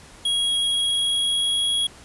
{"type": "tone with pitch glide", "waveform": "square", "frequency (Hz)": [3300, 3319], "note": ["G#7", "G#7"], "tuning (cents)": [-12, -2], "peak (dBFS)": -20, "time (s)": [0.25, 1.87], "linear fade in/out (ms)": 5, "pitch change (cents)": 10, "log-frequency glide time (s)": [0.4, 1.72], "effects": ["pink hiss -46 dBFS RMS until 2.04 s", "resampled to 24000 Hz"]}